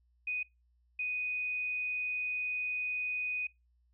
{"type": "tone bursts at uneven times", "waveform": "sine", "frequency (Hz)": 2489, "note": "D#7", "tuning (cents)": 0, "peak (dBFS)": -32, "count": 2, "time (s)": [[0.27, 0.43], [0.99, 3.47]], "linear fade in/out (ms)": 5, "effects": ["noise-tail reverb RT60 0.2 s tail -22 dB re dry", "added 60 Hz sine -67 dBFS peak until 3.93 s"]}